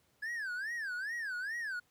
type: tone with vibrato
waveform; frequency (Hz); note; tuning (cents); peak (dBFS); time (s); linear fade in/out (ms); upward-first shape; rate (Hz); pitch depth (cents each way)
triangle; 1661.2; G#6; 0; -34; 0.22-1.8; 10; sine; 2.4; 240
effects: pink hiss -72 dBFS RMS until 1.9 s + high-pass 60 Hz 12 dB/octave